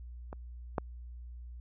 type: clicks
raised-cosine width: 1 ms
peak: -28 / -16 dBFS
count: 2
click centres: 0.329 / 0.782 s
effects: added 60 Hz sine -43 dBFS peak until 1.6 s